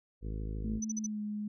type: harmonic tone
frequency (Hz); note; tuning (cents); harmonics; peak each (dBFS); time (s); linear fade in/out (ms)
53.2; G#1; +42; 1 / 2 / 3 / 4 / 5 / 6 / 7 / 8 / 9; -36 / -42 / -46 / -48 / -50 / -52 / -53 / -54 / -55; 0.21-0.81; 50
type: tone with pitch glide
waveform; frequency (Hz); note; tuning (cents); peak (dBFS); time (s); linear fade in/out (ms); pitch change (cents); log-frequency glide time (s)
sine; 218.7 to 209.5; A3 to G#3; -10 to +15; -34; 0.64-1.48; 5; -75; 0.93-1.21
type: tone bursts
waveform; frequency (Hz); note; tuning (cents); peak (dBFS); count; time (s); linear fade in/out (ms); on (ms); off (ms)
sine; 6000; F#8; +23; -34; 4; 0.82-1.065; 5; 26; 47
effects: none